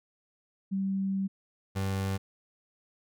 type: tone pair in turn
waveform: sine / 30% pulse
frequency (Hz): 193.7 / 96.85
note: G3 / G2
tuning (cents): -20 / -20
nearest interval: octave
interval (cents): 1200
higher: first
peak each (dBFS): -27 / -26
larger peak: second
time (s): 0.71-1.28 / 1.75-2.18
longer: first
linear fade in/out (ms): 20
effects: none